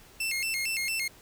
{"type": "tone with vibrato", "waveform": "sawtooth", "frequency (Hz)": 2392, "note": "D7", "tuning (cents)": 31, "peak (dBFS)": -25, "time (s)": [0.2, 1.08], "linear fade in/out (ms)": 5, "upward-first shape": "square", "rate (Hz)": 4.4, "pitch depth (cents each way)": 190, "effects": ["pink hiss -54 dBFS RMS until 1.21 s"]}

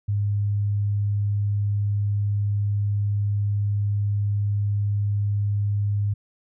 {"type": "tone", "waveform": "sine", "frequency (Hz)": 102.3, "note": "G#2", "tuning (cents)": -26, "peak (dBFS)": -20, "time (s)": [0.08, 6.14], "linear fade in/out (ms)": 10, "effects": []}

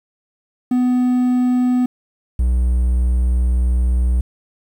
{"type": "tone pair in turn", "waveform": "triangle", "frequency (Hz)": [249.4, 61.51], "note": ["B3", "B1"], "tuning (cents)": [17, -6], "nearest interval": "2 octaves", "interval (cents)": 2423, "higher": "first", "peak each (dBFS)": -11, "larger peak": "neither", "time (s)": [[0.71, 1.86], [2.39, 4.21]], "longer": "second", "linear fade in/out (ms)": 5, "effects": ["8-bit"]}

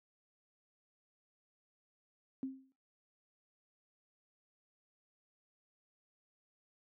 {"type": "tone with exponential decay", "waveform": "sine", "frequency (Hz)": 265.1, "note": "C4", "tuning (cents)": 23, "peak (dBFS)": -33, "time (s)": [2.43, 2.72], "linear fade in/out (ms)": 0, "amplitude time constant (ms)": 63, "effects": ["noise-tail reverb RT60 0.3 s tail -22 dB re dry", "high-pass 150 Hz 12 dB/octave"]}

